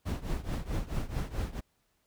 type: noise with tremolo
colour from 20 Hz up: brown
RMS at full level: -30 dBFS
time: 0.05-1.61 s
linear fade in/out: 20 ms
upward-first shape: triangle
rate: 4.6 Hz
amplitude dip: 90%
effects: pink hiss -74 dBFS RMS until 2.06 s